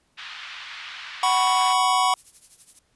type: band-pass noise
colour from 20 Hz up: white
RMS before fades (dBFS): -38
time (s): 0.17-1.74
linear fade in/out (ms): 20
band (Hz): 1100 to 3600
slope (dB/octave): 24
type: chord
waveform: square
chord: F# suspended fourth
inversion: none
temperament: equal with one note detuned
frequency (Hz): 746.9 / 987.8 / 1108.7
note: F#5 / B5 / C#6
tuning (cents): +16 / 0 / 0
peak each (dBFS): -23 / -23 / -23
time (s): 1.23-2.14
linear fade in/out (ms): 2
type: noise with tremolo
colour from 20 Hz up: violet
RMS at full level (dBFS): -41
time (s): 2.01-2.79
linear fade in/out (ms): 2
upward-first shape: triangle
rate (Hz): 12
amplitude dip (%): 85
effects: pink hiss -67 dBFS RMS until 2.95 s + resampled to 24000 Hz